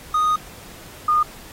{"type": "tone pair in turn", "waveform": ["triangle", "sine"], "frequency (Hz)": [1240, 1222.2], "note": ["D#6", "D#6"], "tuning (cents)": [-6, -31], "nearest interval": "unison", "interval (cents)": 25, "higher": "first", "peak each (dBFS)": -14, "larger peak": "neither", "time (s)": [[0.14, 0.36], [1.08, 1.23]], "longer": "first", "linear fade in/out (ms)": 5, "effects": ["pink hiss -42 dBFS RMS until 1.52 s", "AAC 48 kbps"]}